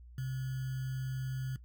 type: tone with sample-and-hold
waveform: sine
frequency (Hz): 130.81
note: C3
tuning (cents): 0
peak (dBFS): -34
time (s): 0.18-1.56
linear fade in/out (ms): 2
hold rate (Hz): 1575
effects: noise-tail reverb RT60 0.1 s tail -17 dB re dry + added 60 Hz sine -50 dBFS peak until 1.64 s